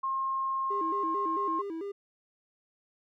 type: tone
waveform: sine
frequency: 1069 Hz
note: C6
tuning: 37 cents sharp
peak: -28 dBFS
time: 0.03-1.62 s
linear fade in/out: 10 ms
type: tone with vibrato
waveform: triangle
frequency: 361.9 Hz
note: F#4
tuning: 38 cents flat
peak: -32 dBFS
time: 0.7-1.92 s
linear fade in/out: 10 ms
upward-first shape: square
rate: 4.5 Hz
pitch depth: 180 cents each way
effects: none